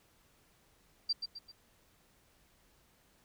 sine tone with echo, 4699 Hz, D8, in tune, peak -28 dBFS, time 1.09-1.13 s, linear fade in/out 10 ms, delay 130 ms, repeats 3, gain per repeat -7 dB, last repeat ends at 1.52 s, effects pink hiss -68 dBFS RMS until 3.24 s

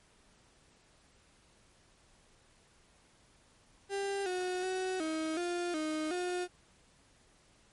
35% pulse tone with pitch steps, 396.6 / 364.8 / 373.1 / 316.8 / 350.4 / 310.4 / 358.5 Hz, G4 / F#4 / F#4 / D#4 / F4 / D#4 / F4, +20 / -24 / +14 / +31 / +6 / -4 / +45 cents, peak -31 dBFS, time 3.89-6.48 s, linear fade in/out 50 ms, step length 370 ms, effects pink hiss -65 dBFS RMS until 7.72 s + MP3 48 kbps

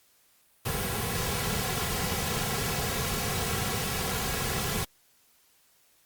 pink noise with comb filter, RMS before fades -30 dBFS, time 0.65-4.85 s, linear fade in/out 10 ms, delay 3.3 ms, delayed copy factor -0.75, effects white hiss -64 dBFS RMS until 6.05 s + Opus 48 kbps

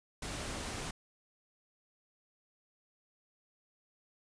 pink noise, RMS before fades -40 dBFS, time 0.22-0.91 s, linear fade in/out 5 ms, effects resampled to 22050 Hz

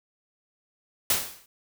white noise with exponential decay, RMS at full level -20 dBFS, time 1.1-1.46 s, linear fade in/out 2 ms, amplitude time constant 78 ms, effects none

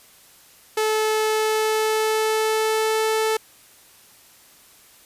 sawtooth tone with pitch glide, 433.9 to 438.9 Hz, A4 to A4, -24 to -4 cents, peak -15 dBFS, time 0.77-3.37 s, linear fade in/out 5 ms, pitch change +20 cents, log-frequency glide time 1.23-3.03 s, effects white hiss -51 dBFS RMS until 5.05 s + resampled to 32000 Hz

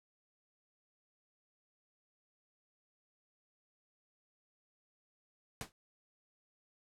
pink noise with exponential decay, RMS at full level -38 dBFS, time 5.61-5.72 s, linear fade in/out 0 ms, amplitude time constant 23 ms, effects low-pass 11000 Hz 12 dB/octave

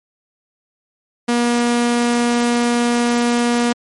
sawtooth tone, 239 Hz, A#3, 43 cents sharp, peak -10 dBFS, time 1.28-3.73 s, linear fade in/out 10 ms, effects MP3 48 kbps

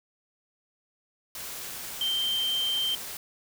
sine tone in noise, 3136 Hz, G7, in tune, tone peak -25 dBFS, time 2.01-2.95 s, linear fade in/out 2 ms, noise white, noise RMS -38 dBFS, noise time 1.35-3.17 s, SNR +10 dB, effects none

